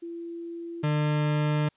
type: tone pair in turn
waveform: sine / 40% pulse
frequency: 338.2 / 150.09 Hz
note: E4 / D3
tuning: +44 / +38 cents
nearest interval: octave + major second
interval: 1406 cents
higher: first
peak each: -34 / -22 dBFS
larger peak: second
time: 0.02-0.83 / 0.83-1.69 s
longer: second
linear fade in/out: 10 ms
effects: white hiss -67 dBFS RMS until 1.76 s + resampled to 8000 Hz